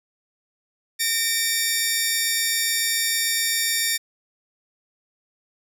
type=tone pair together; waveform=10% pulse; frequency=1829 / 2313 Hz; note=A#6 / D7; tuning=-33 / -27 cents; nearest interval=major third; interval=406 cents; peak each=-13 / -16 dBFS; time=0.99-3.98 s; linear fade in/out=20 ms; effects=none